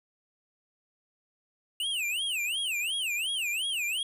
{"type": "tone with vibrato", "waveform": "square", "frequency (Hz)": 2794, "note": "F7", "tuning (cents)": 0, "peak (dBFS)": -29, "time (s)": [1.8, 4.03], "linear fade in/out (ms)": 2, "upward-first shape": "sine", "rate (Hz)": 2.8, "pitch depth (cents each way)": 290, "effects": ["resampled to 32000 Hz", "10-bit"]}